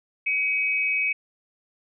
sine tone pair together, 2260 / 2541 Hz, C#7 / D#7, +33 / +36 cents, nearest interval major second, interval 203 cents, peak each -24 dBFS, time 0.26-1.13 s, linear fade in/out 10 ms, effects none

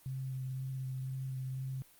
sine tone with vibrato, 131.4 Hz, C3, 8 cents sharp, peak -36 dBFS, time 0.06-1.82 s, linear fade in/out 0 ms, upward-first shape sine, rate 2 Hz, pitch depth 14 cents each way, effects white hiss -62 dBFS RMS until 1.99 s + Opus 32 kbps

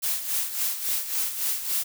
blue noise with tremolo, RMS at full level -25 dBFS, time 0.02-1.84 s, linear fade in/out 20 ms, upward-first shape sine, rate 3.6 Hz, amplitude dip 65%, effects none

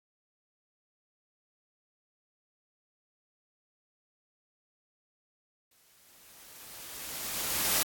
white noise with exponential growth, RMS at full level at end -26 dBFS, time 5.71-7.83 s, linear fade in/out 5 ms, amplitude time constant 460 ms, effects AAC 64 kbps

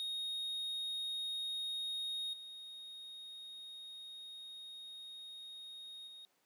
triangle tone with level steps, 3729 Hz, A#7, in tune, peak -36 / -46 / -49 dBFS, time 0-6.25 s, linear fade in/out 0 ms, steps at 2.33 / 6.07 s, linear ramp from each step 5 ms, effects pink hiss -75 dBFS RMS until 6.45 s + high-pass 300 Hz 12 dB/octave

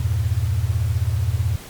sine chord, E diminished, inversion none, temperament equal, 82.41 / 98 / 116.54 Hz, E2 / G2 / Bb2, 0 / 0 / 0 cents, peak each -22 dBFS, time 0-1.56 s, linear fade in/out 5 ms, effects pink hiss -39 dBFS RMS until 1.69 s + MP3 96 kbps

